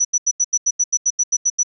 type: tone bursts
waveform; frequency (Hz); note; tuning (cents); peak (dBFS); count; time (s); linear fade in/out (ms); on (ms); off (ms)
sine; 5920; F#8; 0; -13; 13; 0-1.633; 10; 49; 83
effects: none